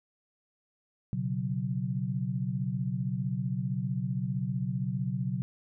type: chord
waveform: sine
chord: B suspended second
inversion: none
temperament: just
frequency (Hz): 123.47 / 138.9 / 185.21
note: B2 / C#3 / F#3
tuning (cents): 0 / +4 / +2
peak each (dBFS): -33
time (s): 1.13-5.42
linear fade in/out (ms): 0
effects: none